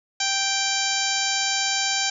harmonic tone, 784 Hz, G5, in tune, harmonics 1 / 2 / 3 / 4 / 5 / 6 / 7 / 8 / 9, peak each -30 / -30 / -30 / -30 / -30 / -30 / -30 / -30 / -30 dBFS, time 0.2-2.1 s, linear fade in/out 5 ms, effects none

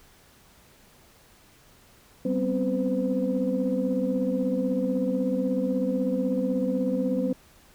sine tone cluster, 193.3 / 248.8 / 265 / 510 Hz, G3 / B3 / C4 / C5, -24 / +13 / +22 / -44 cents, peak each -28 dBFS, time 2.25-7.33 s, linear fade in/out 5 ms, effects tanh soft clip ceiling -14 dBFS + pink hiss -56 dBFS RMS until 7.74 s

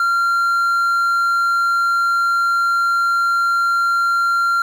triangle tone with quantisation, 1380 Hz, F6, 21 cents flat, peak -12 dBFS, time 0-4.62 s, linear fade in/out 2 ms, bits 7, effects none

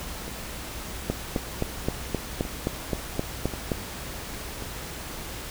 two click trains, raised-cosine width 2 ms, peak -11 / -22 dBFS, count 11 / 5, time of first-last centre 1.1-3.718 / 0.28-4.623 s, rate 3.82 / 0.921 Hz, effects added 60 Hz sine -42 dBFS peak until 5.5 s + pink hiss -37 dBFS RMS until 5.5 s

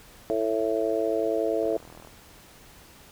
harmonic tone, 110.7 Hz, A2, 11 cents sharp, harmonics 3 / 4 / 5 / 6, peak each -30 / -27 / -30 / -28 dBFS, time 0.3-1.77 s, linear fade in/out 0 ms
click train, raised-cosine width 1 ms, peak -32 dBFS, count 19, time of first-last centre 1.63-2.073 s, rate 40.6 Hz
effects pink hiss -51 dBFS RMS until 3.11 s

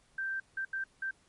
sine tone bursts at uneven times, 1567 Hz, G6, 1 cent flat, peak -32 dBFS, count 4, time 0.18-0.4 / 0.57-0.65 / 0.73-0.84 / 1.02-1.11 s, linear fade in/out 5 ms, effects pink hiss -67 dBFS RMS until 1.28 s + MP3 48 kbps

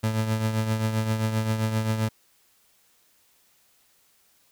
30% pulse tone with tremolo, 110 Hz, A2, in tune, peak -18 dBFS, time 0.03-2.09 s, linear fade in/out 10 ms, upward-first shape triangle, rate 7.6 Hz, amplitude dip 60%, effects white hiss -63 dBFS RMS until 4.51 s

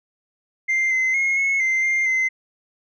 sine tone with pitch steps, 2094 / 2058 / 2156 / 2185 / 2080 / 2106 / 2062 Hz, C7 / C7 / C#7 / C#7 / C7 / C7 / C7, +1 / -29 / -49 / -26 / -11 / +11 / -26 cents, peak -15 dBFS, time 0.68-2.29 s, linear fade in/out 20 ms, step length 230 ms, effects tanh soft clip ceiling -16 dBFS

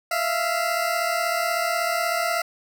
20% pulse tone pair together, 655 / 691.3 Hz, E5 / F5, -11 / -18 cents, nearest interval minor second, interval 93 cents, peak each -21 / -19 dBFS, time 0.11-2.42 s, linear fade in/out 5 ms, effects none

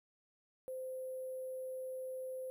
sine tone with sample-and-hold, 517 Hz, C5, 21 cents flat, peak -40 dBFS, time 0.68-2.5 s, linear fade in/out 0 ms, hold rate 11025 Hz, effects none

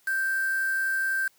sine tone with quantisation, 1568 Hz, G6, in tune, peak -24 dBFS, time 0.07-1.28 s, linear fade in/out 5 ms, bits 6, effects white hiss -63 dBFS RMS until 1.38 s + high-pass 100 Hz 12 dB/octave

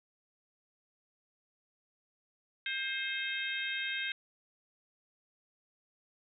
harmonic tone with a mistuned harmonic, 530 Hz, C5, 22 cents sharp, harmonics 3 / 4 / 5 / 6 / 7, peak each -38 / -39 / -40 / -41 / -41 dBFS, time 2.66-4.12 s, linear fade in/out 2 ms, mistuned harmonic 5, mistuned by -35 cents, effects none

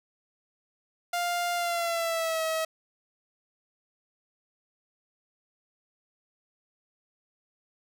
sawtooth tone with pitch glide, 700 to 641.9 Hz, F5 to E5, +4 to -46 cents, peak -23 dBFS, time 1.13-2.65 s, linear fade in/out 5 ms, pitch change -150 cents, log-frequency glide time 1.55-2.43 s, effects none

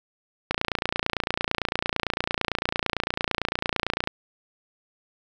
click train, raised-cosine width 0.3 ms, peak -7 dBFS, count 104, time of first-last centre 0.51-4.074 s, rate 28.9 Hz, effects none

